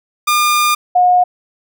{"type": "tone pair in turn", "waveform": ["sawtooth", "sine"], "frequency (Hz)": [1207, 721.4], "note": ["D6", "F#5"], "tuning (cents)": [47, -44], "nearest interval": "major sixth", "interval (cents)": 891, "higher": "first", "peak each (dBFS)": -7, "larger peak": "neither", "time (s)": [[0.27, 0.75], [0.95, 1.24]], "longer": "first", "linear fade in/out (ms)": 10, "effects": []}